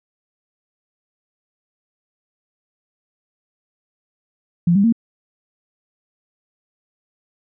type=tone with pitch steps; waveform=sine; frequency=172.3 / 199.07 / 230 Hz; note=F3 / G3 / A#3; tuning=-23 / +27 / -23 cents; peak=-11 dBFS; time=4.67-4.925 s; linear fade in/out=5 ms; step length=85 ms; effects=none